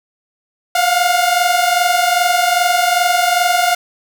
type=tone pair together; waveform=sawtooth; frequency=698.5 / 721 Hz; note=F5 / F#5; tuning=0 / -45 cents; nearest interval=minor second; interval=55 cents; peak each=-11 dBFS; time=0.75-3.75 s; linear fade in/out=5 ms; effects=none